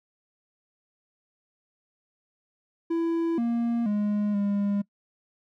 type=tone with pitch steps; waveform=triangle; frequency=332.8 / 234.5 / 207.6 / 202.2 Hz; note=E4 / A#3 / G#3 / G#3; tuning=+17 / +11 / 0 / -46 cents; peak=-21 dBFS; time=2.9-4.82 s; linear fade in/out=10 ms; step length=480 ms; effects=noise-tail reverb RT60 0.1 s tail -22 dB re dry